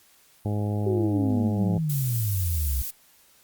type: harmonic tone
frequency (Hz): 104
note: G#2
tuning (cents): +3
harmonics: 1 / 2 / 3 / 4 / 5 / 6 / 7 / 8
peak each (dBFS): -25 / -31 / -35 / -37 / -39 / -41 / -42 / -43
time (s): 0.45-1.78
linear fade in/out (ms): 5
type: exponential sweep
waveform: sine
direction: down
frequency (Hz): 392 to 62.9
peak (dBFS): -23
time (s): 0.86-2.82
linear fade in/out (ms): 5
type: noise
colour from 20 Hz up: violet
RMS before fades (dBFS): -32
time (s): 1.89-2.91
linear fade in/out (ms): 10
effects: white hiss -58 dBFS RMS until 3.43 s + Opus 48 kbps